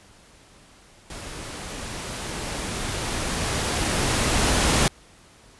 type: noise with level ramp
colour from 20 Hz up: pink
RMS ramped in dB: -37 to -19 dBFS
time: 1.1-4.88 s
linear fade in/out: 2 ms
effects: pink hiss -52 dBFS RMS until 5.59 s + resampled to 24000 Hz